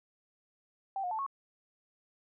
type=tone with pitch steps; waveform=sine; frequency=779 / 719 / 878 / 1100 Hz; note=G5 / F#5 / A5 / C#6; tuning=-11 / -50 / -4 / -14 cents; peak=-32 dBFS; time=0.96-1.264 s; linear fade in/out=2 ms; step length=76 ms; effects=none